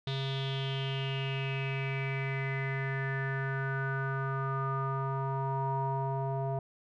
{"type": "tone with low-pass filter sweep", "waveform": "square", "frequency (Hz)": 135.3, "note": "C#3", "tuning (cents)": -42, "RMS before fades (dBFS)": -33, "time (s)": [0.07, 6.59], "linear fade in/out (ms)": 2, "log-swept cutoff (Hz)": [3700, 780], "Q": 7, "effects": []}